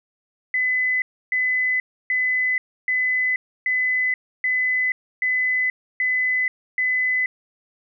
sine tone bursts, 2013 Hz, B6, 33 cents sharp, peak -18 dBFS, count 9, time 0.54-7.26 s, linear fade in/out 2 ms, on 480 ms, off 300 ms, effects none

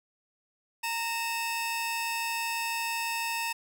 sawtooth tone pair together, 922 / 2608 Hz, A#5 / E7, -19 / -19 cents, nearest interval octave + tritone, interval 1800 cents, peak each -28 / -30 dBFS, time 0.83-3.53 s, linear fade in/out 10 ms, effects none

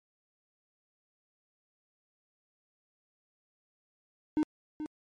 triangle tone with echo, 305.5 Hz, D#4, 32 cents flat, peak -22 dBFS, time 4.37-4.43 s, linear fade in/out 0 ms, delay 430 ms, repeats 1, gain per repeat -10 dB, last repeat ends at 4.86 s, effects MP3 48 kbps

